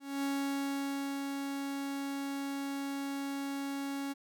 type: tone with ADSR envelope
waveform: 45% pulse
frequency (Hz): 277.5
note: C#4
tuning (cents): +2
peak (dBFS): -31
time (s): 0-4.14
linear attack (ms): 230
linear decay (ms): 970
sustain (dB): -4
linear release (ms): 23
effects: none